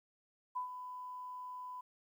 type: tone with ADSR envelope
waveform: sine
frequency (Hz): 1000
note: B5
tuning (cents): +21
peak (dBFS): -34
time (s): 0.55-1.81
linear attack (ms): 17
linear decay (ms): 110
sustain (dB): -9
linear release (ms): 6
effects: 12-bit

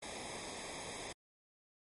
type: noise with comb filter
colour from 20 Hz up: pink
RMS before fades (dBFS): -45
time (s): 0.02-1.13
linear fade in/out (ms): 10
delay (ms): 0.69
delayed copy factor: -0.8
effects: MP3 48 kbps

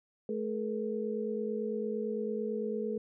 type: tone cluster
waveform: sine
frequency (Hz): 216.8 / 426.8 / 475.7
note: A3 / G#4 / A#4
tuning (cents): -25 / +47 / +35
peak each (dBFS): -36 / -35 / -37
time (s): 0.29-2.98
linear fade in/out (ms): 2
effects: none

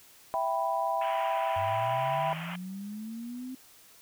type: chord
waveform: sine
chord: E minor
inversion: none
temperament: equal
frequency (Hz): 659.3 / 784 / 987.8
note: E5 / G5 / B5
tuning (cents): 0 / 0 / 0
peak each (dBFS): -31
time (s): 0.34-2.33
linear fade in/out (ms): 0
type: band-pass noise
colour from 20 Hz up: white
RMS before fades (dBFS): -41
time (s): 1.01-2.56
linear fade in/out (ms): 5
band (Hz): 580 to 3100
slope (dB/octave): 96
type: linear sweep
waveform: sine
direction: up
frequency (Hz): 93.6 to 261.6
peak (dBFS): -36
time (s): 1.56-3.55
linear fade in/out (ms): 5
effects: white hiss -56 dBFS RMS until 4.01 s

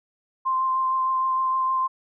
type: tone with vibrato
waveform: sine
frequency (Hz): 1046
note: C6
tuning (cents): -1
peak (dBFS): -20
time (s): 0.45-1.88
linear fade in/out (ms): 20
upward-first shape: triangle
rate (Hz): 6.5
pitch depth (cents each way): 14
effects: none

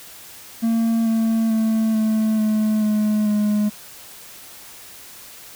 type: tone with pitch steps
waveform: triangle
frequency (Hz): 227.6 / 224.5 / 221.4 / 218.3 / 215.3 / 212.4 / 209.4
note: A#3 / A3 / A3 / A3 / A3 / G#3 / G#3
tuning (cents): -41 / +35 / +11 / -13 / -37 / +39 / +15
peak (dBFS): -14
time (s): 0.62-3.7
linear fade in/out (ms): 20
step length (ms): 440
effects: white hiss -41 dBFS RMS until 5.55 s

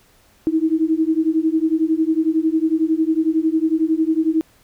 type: beating tone pair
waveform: sine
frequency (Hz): 314 / 325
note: D#4 / E4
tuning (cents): +16 / -24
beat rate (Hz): 11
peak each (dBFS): -18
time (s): 0.47-4.41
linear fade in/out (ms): 0
effects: pink hiss -55 dBFS RMS until 4.63 s

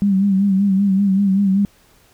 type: tone with vibrato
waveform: sine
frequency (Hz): 196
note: G3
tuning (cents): 0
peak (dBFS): -12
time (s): 0.02-1.65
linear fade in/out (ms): 0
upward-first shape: sine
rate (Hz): 5.2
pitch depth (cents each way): 61
effects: pink hiss -53 dBFS RMS until 2.13 s

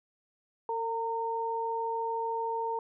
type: tone pair together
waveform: sine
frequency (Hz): 453.4 / 916.8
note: A#4 / A#5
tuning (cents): -48 / -29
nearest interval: octave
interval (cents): 1219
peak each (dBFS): -34 / -31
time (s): 0.69-2.79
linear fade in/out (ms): 2
effects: none

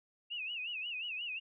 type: tone with vibrato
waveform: sine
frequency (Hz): 2700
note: E7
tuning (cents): +41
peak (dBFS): -37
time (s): 0.3-1.4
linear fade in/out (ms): 20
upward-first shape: sine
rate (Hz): 5.6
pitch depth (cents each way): 150
effects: none

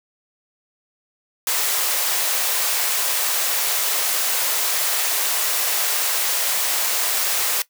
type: high-pass noise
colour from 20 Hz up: white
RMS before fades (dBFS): -21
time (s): 1.47-7.62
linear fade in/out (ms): 2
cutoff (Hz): 440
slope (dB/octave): 24
effects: noise-tail reverb RT60 0.1 s tail -17 dB re dry

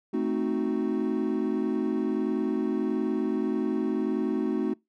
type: chord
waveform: triangle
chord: A diminished seventh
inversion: none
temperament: equal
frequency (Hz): 220 / 261.6 / 311.1 / 370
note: A3 / C4 / Eb4 / Gb4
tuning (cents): 0 / 0 / 0 / 0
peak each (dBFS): -28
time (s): 0.13-4.74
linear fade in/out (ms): 10
effects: noise-tail reverb RT60 0.2 s tail -25 dB re dry + tanh soft clip ceiling -14 dBFS

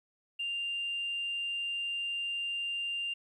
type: tone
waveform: sine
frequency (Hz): 2792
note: F7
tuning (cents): -1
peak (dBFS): -31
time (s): 0.39-3.14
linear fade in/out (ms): 10
effects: tanh soft clip ceiling -28 dBFS + 12-bit

